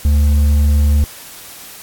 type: tone with hard clipping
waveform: sine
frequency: 73.2 Hz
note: D2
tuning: 5 cents flat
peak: -10 dBFS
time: 0.05-1.04 s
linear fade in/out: 0 ms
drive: 4 dB
effects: white hiss -35 dBFS RMS until 1.82 s + AAC 64 kbps